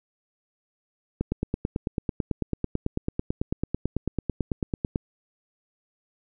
click train, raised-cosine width 3 ms, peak -12 dBFS, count 35, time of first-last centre 1.21-4.959 s, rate 9.07 Hz, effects none

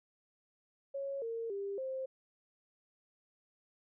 sine tone with pitch steps, 552 / 458.2 / 398.1 / 526 Hz, C#5 / A#4 / G4 / C5, -7 / -30 / +27 / +9 cents, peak -36 dBFS, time 0.94-2.06 s, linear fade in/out 10 ms, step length 280 ms, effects none

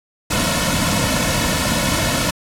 pink noise with comb filter, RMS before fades -18 dBFS, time 0.3-2.31 s, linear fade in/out 10 ms, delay 2.5 ms, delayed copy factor -0.85, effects low-pass 11000 Hz 12 dB/octave

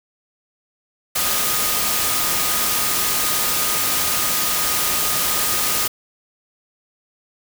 sine tone in noise, 1238 Hz, D#6, 9 cents flat, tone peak -30 dBFS, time 1.15-5.88 s, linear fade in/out 10 ms, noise white, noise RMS -20 dBFS, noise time 1.15-5.88 s, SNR -13 dB, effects none

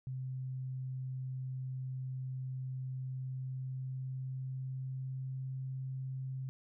sine tone with pitch glide, 130 to 131.66 Hz, C3 to C3, -11 to +11 cents, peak -37 dBFS, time 0.07-6.49 s, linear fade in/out 0 ms, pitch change +22 cents, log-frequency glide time 2.97-5.6 s, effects none

